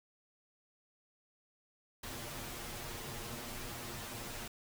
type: noise with comb filter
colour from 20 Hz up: pink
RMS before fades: -44 dBFS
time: 2.03-4.48 s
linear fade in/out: 5 ms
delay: 8.5 ms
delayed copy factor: +0.9
effects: none